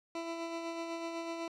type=tone with tremolo; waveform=20% pulse; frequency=333.2 Hz; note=E4; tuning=19 cents sharp; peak=-31 dBFS; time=0.15-1.48 s; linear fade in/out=2 ms; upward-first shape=sine; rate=8 Hz; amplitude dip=35%; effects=low-pass 6000 Hz 12 dB/octave